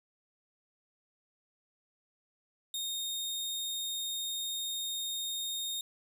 sawtooth tone, 3693 Hz, A#7, 17 cents flat, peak -31 dBFS, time 2.74-5.81 s, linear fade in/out 2 ms, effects none

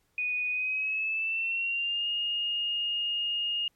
sine tone with pitch glide, 2478 to 2846 Hz, D#7 to F7, -8 to +32 cents, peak -27 dBFS, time 0.18-3.68 s, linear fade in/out 2 ms, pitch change +240 cents, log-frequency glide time 0.49-2.08 s, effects pink hiss -72 dBFS RMS until 3.75 s + MP3 64 kbps

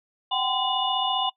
sine tone cluster, 750 / 785 / 1024 / 2910 / 3548 Hz, F#5 / G5 / C6 / F#7 / A7, +23 / +2 / -38 / -29 / +14 cents, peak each -29 dBFS, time 0.31-1.3 s, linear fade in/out 10 ms, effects noise-tail reverb RT60 0.1 s tail -21 dB re dry

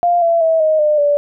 sine tone with pitch steps, 698.5 / 673.1 / 648.7 / 625.2 / 602.5 / 580.6 Hz, F5 / E5 / E5 / D#5 / D5 / D5, 0 / +36 / -28 / +8 / +44 / -20 cents, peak -10 dBFS, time 0.03-1.17 s, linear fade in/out 0 ms, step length 190 ms, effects none

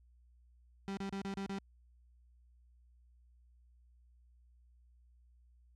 35% pulse tone bursts, 196 Hz, G3, in tune, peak -36 dBFS, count 6, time 0.88-1.586 s, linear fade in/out 0 ms, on 91 ms, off 32 ms, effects added 60 Hz sine -62 dBFS peak until 5.75 s + low-pass 6000 Hz 12 dB/octave

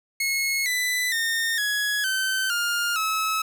sawtooth tone with pitch steps, 2175 / 1994.5 / 1828.9 / 1677.2 / 1538 / 1410.3 / 1293.3 Hz, C#7 / B6 / A#6 / G#6 / G6 / F6 / E6, -33 / +17 / -34 / +17 / -33 / +17 / -33 cents, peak -19 dBFS, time 0.2-3.42 s, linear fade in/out 5 ms, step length 460 ms, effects 9-bit

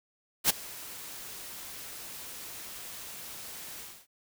white noise with ADSR envelope, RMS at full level -21 dBFS, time 0.44-4.07 s, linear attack 57 ms, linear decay 13 ms, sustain -22 dB, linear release 270 ms, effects none

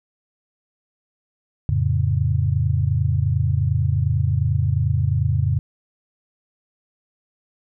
sine chord, F augmented, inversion none, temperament equal, 87.31 / 110 / 138.59 Hz, F2 / A2 / C#3, 0 / 0 / 0 cents, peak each -21 dBFS, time 1.69-5.59 s, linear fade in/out 0 ms, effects none

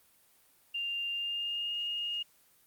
sine tone with pitch glide, 2794 to 2848 Hz, F7 to F7, 0 to +33 cents, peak -32 dBFS, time 0.74-2.23 s, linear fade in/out 10 ms, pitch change +33 cents, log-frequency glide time 1.12-1.76 s, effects white hiss -65 dBFS RMS until 2.66 s + Opus 32 kbps

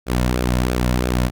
sawtooth tone with flanger, 61.74 Hz, B1, in tune, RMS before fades -19 dBFS, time 0.06-1.31 s, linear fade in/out 50 ms, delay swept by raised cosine 0.98 to 2.58 ms, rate 3 Hz, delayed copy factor -0.55, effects none

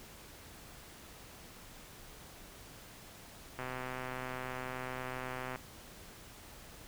click train, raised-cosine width 0.5 ms, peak -25 dBFS, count 253, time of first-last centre 3.59-5.559 s, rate 128 Hz, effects pink hiss -53 dBFS RMS until 6.87 s

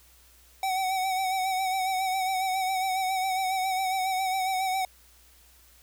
square tone with vibrato, 756 Hz, F#5, 37 cents sharp, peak -26 dBFS, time 0.63-4.85 s, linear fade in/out 2 ms, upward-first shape sine, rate 7.3 Hz, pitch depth 40 cents each way, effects added 60 Hz sine -59 dBFS peak until 5.82 s + white hiss -58 dBFS RMS until 5.82 s

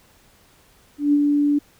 sine tone with ADSR envelope, 290.4 Hz, D4, 19 cents flat, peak -12 dBFS, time 0.98-1.59 s, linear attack 150 ms, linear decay 49 ms, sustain -3 dB, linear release 11 ms, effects pink hiss -55 dBFS RMS until 1.79 s

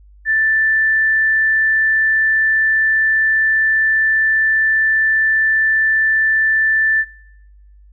sine tone, 1765 Hz, A6, 5 cents sharp, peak -12 dBFS, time 0.25-7.05 s, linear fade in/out 50 ms, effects noise-tail reverb RT60 1.0 s tail -25 dB re dry + added 50 Hz sine -42 dBFS peak until 7.92 s

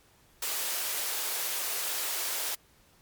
white high-pass noise, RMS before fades -32 dBFS, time 0.42-2.55 s, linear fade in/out 5 ms, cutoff 370 Hz, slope 24 dB/octave, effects pink hiss -62 dBFS RMS until 3.01 s + MP3 96 kbps

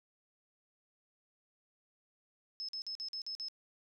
sine tone bursts, 5200 Hz, E8, 24 cents flat, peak -38 dBFS, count 7, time 2.6-3.484 s, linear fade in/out 0 ms, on 86 ms, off 47 ms, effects none

